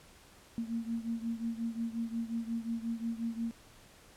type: beating tone pair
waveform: sine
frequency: 228.2 / 233.8 Hz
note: A#3 / A#3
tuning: -37 / +5 cents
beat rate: 5.6 Hz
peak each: -35 / -38 dBFS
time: 0.58-3.51 s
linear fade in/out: 0 ms
effects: pink hiss -58 dBFS RMS until 4.16 s + low-pass 12000 Hz 12 dB/octave